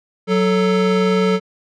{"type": "tone pair together", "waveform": "square", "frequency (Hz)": [185.91, 440], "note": ["F#3", "A4"], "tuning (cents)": [9, 0], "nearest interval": "octave + minor third", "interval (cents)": 1491, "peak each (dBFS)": -17, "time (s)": [0.27, 1.4], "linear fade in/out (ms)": 50, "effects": ["low-pass 4000 Hz 12 dB/octave"]}